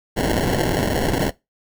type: noise with sample-and-hold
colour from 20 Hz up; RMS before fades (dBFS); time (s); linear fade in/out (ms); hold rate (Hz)
white; -20; 0.16-1.31; 20; 1225
effects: noise-tail reverb RT60 0.2 s tail -20 dB re dry